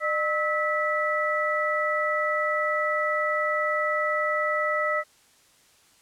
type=tone cluster; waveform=sine; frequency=606 / 1295 / 1965 Hz; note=D#5 / E6 / B6; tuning=-46 / -31 / -9 cents; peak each=-27 dBFS; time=0-5.04 s; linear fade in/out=50 ms; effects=white hiss -59 dBFS RMS until 6.01 s + low-pass 10000 Hz 12 dB/octave